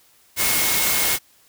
sine tone in noise, 2165 Hz, C#7, 41 cents flat, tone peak -28 dBFS, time 0.36-1.19 s, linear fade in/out 50 ms, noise white, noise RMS -20 dBFS, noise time 0.36-1.19 s, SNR -11 dB, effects white hiss -56 dBFS RMS until 1.48 s

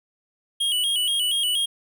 square tone with vibrato, 3102 Hz, G7, 19 cents flat, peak -21 dBFS, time 0.6-1.66 s, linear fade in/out 10 ms, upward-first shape square, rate 4.2 Hz, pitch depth 81 cents each way, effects none

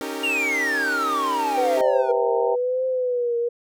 sawtooth chord, Eb dominant seventh, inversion third, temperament equal with one note detuned, 277.2 / 311.1 / 392 / 458.9 Hz, Db4 / Eb4 / G4 / Bb4, 0 / 0 / 0 / -27 cents, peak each -29 / -29 / -30 / -29 dBFS, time 0.01-1.81 s, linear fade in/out 0 ms
triangle exponential sweep, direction down, 2844 to 466.2 Hz, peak -19 dBFS, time 0.23-2.12 s, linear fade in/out 10 ms
sine tone with vibrato, 493.9 Hz, B4, in tune, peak -20 dBFS, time 1.57-3.49 s, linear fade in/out 10 ms, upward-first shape triangle, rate 0.97 Hz, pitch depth 91 cents each way
harmonic tone, 130.81 Hz, C3, in tune, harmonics 3 / 4 / 5 / 6 / 7, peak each -28 / -28 / -28 / -28 / -28 dBFS, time 1.76-2.56 s, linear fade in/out 20 ms
effects none

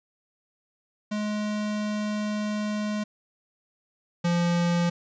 square tone pair in turn, 210.5 / 172.87 Hz, G#3 / F3, +24 / -17 cents, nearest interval minor third, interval 341 cents, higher first, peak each -27 / -22 dBFS, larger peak second, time 1.11-3.04 / 4.24-4.9 s, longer first, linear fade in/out 10 ms, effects resampled to 16000 Hz + 10-bit

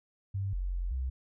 sine tone with pitch steps, 97.9 / 45.62 / 44.37 / 64.1 Hz, G2 / F#1 / F1 / C2, -2 / -24 / +28 / -35 cents, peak -30 dBFS, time 0.34-1.1 s, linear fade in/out 10 ms, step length 190 ms, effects none

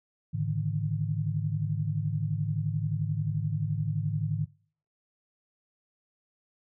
sine tone cluster, 106.1 / 145.5 / 157 Hz, G#2 / D3 / D#3, +38 / -16 / +16 cents, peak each -31 dBFS, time 0.33-4.46 s, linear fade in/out 20 ms, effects noise-tail reverb RT60 0.5 s tail -23 dB re dry

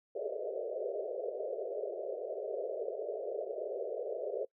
pink band-pass noise, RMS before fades -38 dBFS, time 0.15-4.45 s, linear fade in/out 5 ms, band 390 to 650 Hz, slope 96 dB/octave, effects noise-tail reverb RT60 0.1 s tail -24 dB re dry

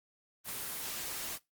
white noise, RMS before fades -39 dBFS, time 0.44-1.39 s, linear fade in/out 50 ms, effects noise-tail reverb RT60 0.2 s tail -21 dB re dry + Opus 24 kbps

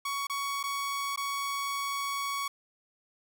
sawtooth tone with dropouts, 1119 Hz, C#6, 16 cents sharp, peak -27 dBFS, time 0.05-2.48 s, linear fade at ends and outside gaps 5 ms, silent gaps 0.27-0.297 / 0.63-0.637 / 1.161-1.174 s, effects none

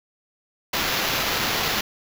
white noise with sample-and-hold, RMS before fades -24 dBFS, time 0.73-1.81 s, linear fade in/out 5 ms, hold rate 8820 Hz, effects none

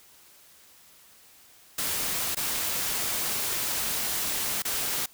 white noise with dropouts, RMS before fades -29 dBFS, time 1.78-5.06 s, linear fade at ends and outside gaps 5 ms, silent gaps 2.349-2.368 / 4.622-4.65 s, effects white hiss -55 dBFS RMS until 5.13 s

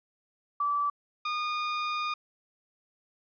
sine / sawtooth tone pair in turn, 1158 / 1221.4 Hz, D6 / D#6, -25 / -32 cents, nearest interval minor second, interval 93 cents, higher second, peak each -25 dBFS, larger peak neither, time 0.6-0.9 / 1.25-2.14 s, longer second, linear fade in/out 5 ms, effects resampled to 11025 Hz + 11-bit

